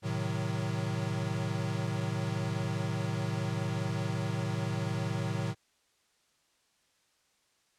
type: chord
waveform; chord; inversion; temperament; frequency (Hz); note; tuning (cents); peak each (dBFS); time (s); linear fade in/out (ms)
square; A diminished seventh; none; equal; 110 / 130.81 / 155.56 / 185; A2 / C3 / Eb3 / Gb3; 0 / 0 / 0 / 0; -35 / -38 / -37 / -39; 0.02-5.55; 50
effects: white hiss -71 dBFS RMS until 7.78 s + low-pass 8000 Hz 12 dB/octave